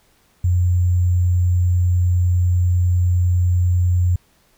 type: tone with sample-and-hold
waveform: sine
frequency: 89 Hz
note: F2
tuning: 33 cents sharp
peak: -13 dBFS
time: 0.44-4.16 s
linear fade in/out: 5 ms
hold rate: 7350 Hz
effects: pink hiss -58 dBFS RMS until 4.57 s